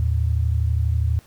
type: tone pair together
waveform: sine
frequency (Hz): 77.78 / 110.07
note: D#2 / A2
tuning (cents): 0 / +1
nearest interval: tritone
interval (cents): 601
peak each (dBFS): -19 / -22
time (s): 0-1.19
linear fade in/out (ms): 0
effects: pink hiss -53 dBFS RMS until 1.26 s